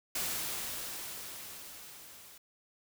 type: noise with level ramp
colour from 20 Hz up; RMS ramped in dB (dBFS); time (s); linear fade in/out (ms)
white; -34 to -54; 0.15-2.38; 5
effects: none